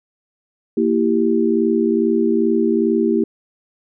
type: chord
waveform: sine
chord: E diminished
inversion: second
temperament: equal with one note detuned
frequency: 230.5 / 329.6 / 392 Hz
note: Bb3 / E4 / G4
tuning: -19 / 0 / 0 cents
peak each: -18 dBFS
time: 0.77-3.24 s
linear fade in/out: 5 ms
effects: none